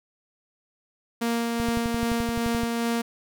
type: tone with tremolo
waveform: sawtooth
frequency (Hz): 233.1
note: A#3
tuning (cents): 0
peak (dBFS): -19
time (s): 1.21-3.02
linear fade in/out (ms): 10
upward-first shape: sine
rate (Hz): 2.5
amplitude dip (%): 25
type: click train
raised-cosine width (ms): 5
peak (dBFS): -19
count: 13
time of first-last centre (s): 1.6-2.634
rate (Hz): 11.6
effects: none